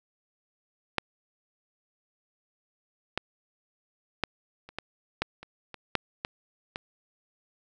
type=clicks; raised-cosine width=0.3 ms; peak=-8 / -11 / -9 / -29 / -17 / -10 / -27 / -24 / -7 / -14 / -17 dBFS; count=11; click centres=0.983 / 3.176 / 4.237 / 4.69 / 4.786 / 5.22 / 5.43 / 5.743 / 5.953 / 6.249 / 6.759 s; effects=none